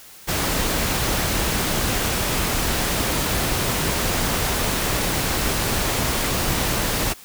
pink noise, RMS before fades -22 dBFS, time 0.27-7.14 s, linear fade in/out 20 ms, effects white hiss -44 dBFS RMS until 7.24 s

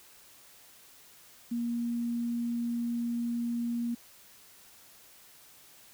sine tone, 236.2 Hz, A#3, 23 cents sharp, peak -29 dBFS, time 1.51-3.95 s, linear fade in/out 10 ms, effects white hiss -56 dBFS RMS until 5.93 s

